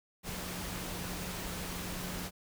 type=tone in noise; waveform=sine; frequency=180.1 Hz; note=F#3; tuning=46 cents flat; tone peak=-44 dBFS; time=0.23-2.31 s; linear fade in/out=50 ms; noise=pink; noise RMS=-40 dBFS; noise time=0.23-2.31 s; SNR=-7 dB; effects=none